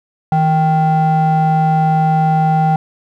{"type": "ring-modulated tone", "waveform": "triangle", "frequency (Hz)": 311.1, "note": "D#4", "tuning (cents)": 0, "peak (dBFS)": -5, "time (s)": [0.32, 2.76], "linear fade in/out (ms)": 2, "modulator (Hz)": 471, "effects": []}